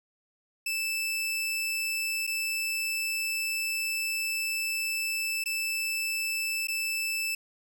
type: tone with dropouts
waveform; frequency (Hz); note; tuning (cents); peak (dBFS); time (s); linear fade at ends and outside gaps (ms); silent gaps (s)
sawtooth; 2637; E7; 0; -25; 0.66-7.35; 5; 2.268-2.274 / 5.44-5.458 / 6.672-6.683
effects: none